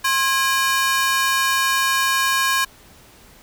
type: ring-modulated tone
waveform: sawtooth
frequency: 1352 Hz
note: E6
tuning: 43 cents sharp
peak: -10 dBFS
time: 0.04-2.65 s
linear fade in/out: 10 ms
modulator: 290 Hz
effects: pink hiss -48 dBFS RMS until 3.42 s